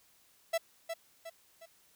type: tone with echo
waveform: 45% pulse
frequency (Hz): 662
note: E5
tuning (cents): +7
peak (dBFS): -28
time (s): 0.53-0.58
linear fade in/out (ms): 10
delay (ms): 360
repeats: 3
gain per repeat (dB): -7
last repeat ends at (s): 1.66
effects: white hiss -66 dBFS RMS until 1.95 s